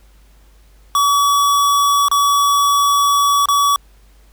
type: tone with dropouts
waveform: square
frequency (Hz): 1138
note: C#6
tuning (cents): +45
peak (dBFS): -12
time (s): 0.95-3.76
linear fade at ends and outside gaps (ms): 1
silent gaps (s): 2.084-2.114 / 3.457-3.486
effects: added 50 Hz sine -45 dBFS peak until 4.32 s + pink hiss -55 dBFS RMS until 4.32 s